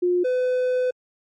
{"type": "tone pair in turn", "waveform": ["sine", "triangle"], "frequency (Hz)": [356.6, 504.3], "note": ["F4", "B4"], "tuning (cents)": [36, 36], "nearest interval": "tritone", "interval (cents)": 600, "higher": "second", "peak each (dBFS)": -17, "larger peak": "neither", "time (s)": [[0.02, 0.24], [0.24, 0.91]], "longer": "second", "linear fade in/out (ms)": 10, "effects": ["MP3 48 kbps"]}